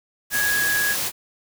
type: tone in noise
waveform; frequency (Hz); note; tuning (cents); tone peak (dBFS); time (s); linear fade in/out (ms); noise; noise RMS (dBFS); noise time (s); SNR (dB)
sine; 1661.2; G#6; 0; -20; 0.31-0.96; 50; white; -25; 0.3-1.12; +2
effects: none